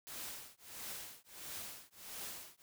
white noise with tremolo, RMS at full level -44 dBFS, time 0.07-2.62 s, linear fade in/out 0 ms, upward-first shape triangle, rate 1.5 Hz, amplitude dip 100%, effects none

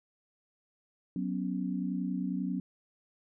sine chord, F# suspended fourth, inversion none, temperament equal, 185 / 246.9 / 277.2 Hz, F#3 / B3 / C#4, 0 / 0 / 0 cents, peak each -33 / -36 / -36 dBFS, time 1.16-2.6 s, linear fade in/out 2 ms, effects none

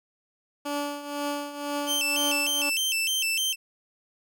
15% pulse tone with tremolo, 288.9 Hz, D4, 28 cents flat, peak -20 dBFS, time 0.65-2.7 s, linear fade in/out 10 ms, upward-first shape triangle, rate 2 Hz, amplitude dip 75%
sawtooth tone with vibrato, 2881 Hz, F#7, 47 cents flat, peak -21 dBFS, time 1.86-3.56 s, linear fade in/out 50 ms, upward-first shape square, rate 3.3 Hz, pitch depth 140 cents each way
effects none

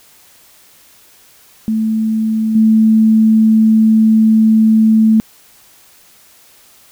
sine tone with level steps, 220 Hz, A3, in tune, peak -12 / -6 dBFS, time 1.68-5.2 s, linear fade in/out 0 ms, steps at 2.55 s, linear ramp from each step 5 ms, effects white hiss -46 dBFS RMS until 6.91 s

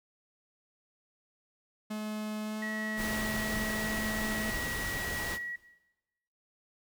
45% pulse tone with pitch glide, 213.8 to 216.9 Hz, A3 to A3, -49 to -25 cents, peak -34 dBFS, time 1.9-4.51 s, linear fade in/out 10 ms, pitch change +24 cents, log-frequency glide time 2.43-2.69 s
sine tone, 1921 Hz, B6, 48 cents flat, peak -35 dBFS, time 2.62-5.56 s, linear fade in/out 5 ms
pink noise, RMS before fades -37 dBFS, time 2.96-5.39 s, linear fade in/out 50 ms
effects noise-tail reverb RT60 1.0 s tail -17 dB re dry

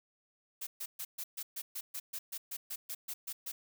blue noise bursts, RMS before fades -40 dBFS, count 16, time 0.61-3.52 s, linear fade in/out 10 ms, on 60 ms, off 130 ms, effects none

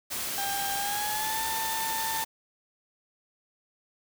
white noise, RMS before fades -33 dBFS, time 0.1-2.25 s, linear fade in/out 20 ms
35% pulse tone with pitch glide, 796 to 893.5 Hz, G5 to A5, +26 to +26 cents, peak -29 dBFS, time 0.38-2.24 s, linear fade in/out 0 ms, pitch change +200 cents, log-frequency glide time 0.76-1.42 s
effects none

